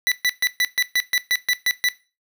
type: tone bursts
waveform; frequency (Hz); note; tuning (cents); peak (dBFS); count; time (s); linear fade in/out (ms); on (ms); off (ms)
25% pulse; 1975.5; B6; 0; -13; 11; 0.07-1.887; 0; 47; 130
effects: noise-tail reverb RT60 0.3 s tail -17 dB re dry